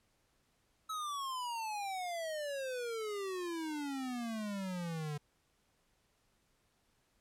square exponential sweep, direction down, 1300 to 144.8 Hz, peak -38 dBFS, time 0.89-5.18 s, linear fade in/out 10 ms, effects pink hiss -75 dBFS RMS until 7.2 s + low-pass 12000 Hz 12 dB/octave

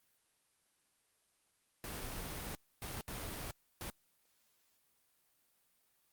pink noise bursts at uneven times, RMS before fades -43 dBFS, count 4, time 1.84-2.55 / 2.82-3.01 / 3.08-3.51 / 3.81-3.9 s, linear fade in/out 0 ms, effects white hiss -75 dBFS RMS until 6.12 s + Opus 32 kbps

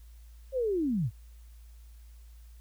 sine linear sweep, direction down, 548 to 89.8 Hz, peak -26 dBFS, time 0.52-1.11 s, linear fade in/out 50 ms, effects added 57 Hz sine -48 dBFS peak until 2.6 s + white hiss -66 dBFS RMS until 2.6 s

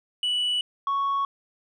sine tone pair in turn, 2955 / 1110.1 Hz, F#7 / C#6, -3 / +2 cents, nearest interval octave + perfect fourth, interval 1695 cents, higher first, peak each -20 dBFS, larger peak neither, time 0.23-0.61 / 0.87-1.25 s, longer neither, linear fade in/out 2 ms, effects tanh soft clip ceiling -21 dBFS

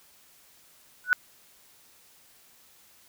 sine tone with exponential growth, 1480 Hz, F#6, in tune, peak -13 dBFS, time 1.04-1.13 s, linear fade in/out 0 ms, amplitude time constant 19 ms, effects white hiss -58 dBFS RMS until 3.08 s

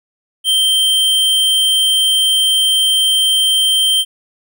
square tone, 3136 Hz, G7, in tune, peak -11 dBFS, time 0.44-4.05 s, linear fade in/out 50 ms, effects none

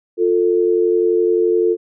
sine tone pair together, 352.9 / 444.6 Hz, F4 / A4, +18 / +18 cents, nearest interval major third, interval 400 cents, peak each -15 dBFS, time 0.17-1.77 s, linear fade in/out 50 ms, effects none

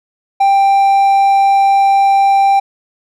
triangle tone, 788 Hz, G5, 9 cents sharp, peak -5 dBFS, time 0.4-2.6 s, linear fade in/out 10 ms, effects none

